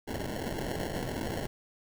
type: noise with sample-and-hold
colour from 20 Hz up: violet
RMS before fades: -35 dBFS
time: 0.07-1.47 s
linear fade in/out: 10 ms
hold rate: 1225 Hz
effects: none